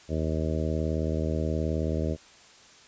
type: harmonic tone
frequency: 78.8 Hz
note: D#2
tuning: 23 cents sharp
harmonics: 1 / 2 / 3 / 4 / 5 / 6 / 7 / 8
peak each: -29 / -32 / -34 / -35 / -36 / -37 / -37 / -38 dBFS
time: 0.08-2.17 s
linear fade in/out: 50 ms
effects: white hiss -53 dBFS RMS until 2.87 s + resampled to 16000 Hz